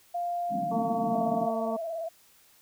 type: tone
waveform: sine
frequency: 698.5 Hz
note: F5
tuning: in tune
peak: -28 dBFS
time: 0.14-1.51 s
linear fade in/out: 10 ms
type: band-pass noise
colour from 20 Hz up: pink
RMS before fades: -35 dBFS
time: 0.49-1.48 s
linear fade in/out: 50 ms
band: 160 to 280 Hz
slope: 48 dB/octave
type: harmonic tone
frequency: 226.4 Hz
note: A3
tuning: 50 cents sharp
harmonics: 1 / 2 / 3 / 4 / 5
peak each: -33 / -36 / -38 / -39 / -40 dBFS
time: 0.71-1.77 s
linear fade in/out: 10 ms
type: tone with vibrato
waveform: sine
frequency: 660 Hz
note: E5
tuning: 2 cents sharp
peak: -31 dBFS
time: 1.12-2.09 s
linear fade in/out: 10 ms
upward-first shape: square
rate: 18 Hz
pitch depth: 39 cents each way
effects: white hiss -60 dBFS RMS until 2.61 s